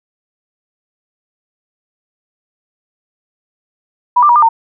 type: tone with pitch steps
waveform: sine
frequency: 978 / 1184 / 958 / 1200 / 909 Hz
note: B5 / D6 / A#5 / D6 / A#5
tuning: -17 / +14 / +47 / +37 / -44 cents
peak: -5 dBFS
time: 4.16-4.49 s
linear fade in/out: 10 ms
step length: 66 ms
effects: none